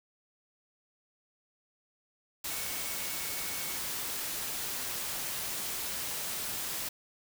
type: tone in noise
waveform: sine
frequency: 2217 Hz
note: C#7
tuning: in tune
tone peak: -47 dBFS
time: 2.5-3.77 s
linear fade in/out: 5 ms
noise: white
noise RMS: -36 dBFS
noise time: 2.44-6.89 s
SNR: -14 dB
effects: none